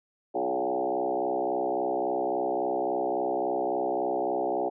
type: tone with frequency modulation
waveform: sine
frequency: 560 Hz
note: C#5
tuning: 18 cents sharp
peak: -25 dBFS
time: 0.34-4.7 s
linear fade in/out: 20 ms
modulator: 63.6 Hz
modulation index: 3.9
effects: none